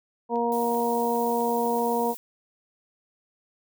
harmonic tone, 235.6 Hz, A#3, 19 cents sharp, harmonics 1 / 2 / 3 / 4, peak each -29 / -26 / -30 / -27 dBFS, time 0.29-2.15 s, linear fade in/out 50 ms
clicks, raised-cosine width 0.2 ms, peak -34 dBFS, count 5, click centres 0.358 / 0.748 / 1.157 / 1.408 / 1.787 s
violet noise, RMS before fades -39 dBFS, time 0.52-2.17 s, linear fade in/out 0 ms
effects none

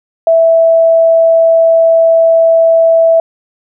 sine tone, 658 Hz, E5, 3 cents flat, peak -4 dBFS, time 0.27-3.2 s, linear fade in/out 2 ms, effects none

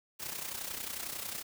white noise with amplitude modulation, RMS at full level -37 dBFS, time 0.19-1.43 s, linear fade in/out 20 ms, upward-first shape sine, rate 31.1 Hz, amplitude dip 65%, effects none

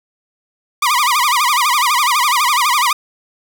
sawtooth tone with vibrato, 1086 Hz, C#6, 36 cents flat, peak -8 dBFS, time 0.82-2.93 s, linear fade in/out 5 ms, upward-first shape sine, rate 12 Hz, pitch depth 220 cents each way, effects none

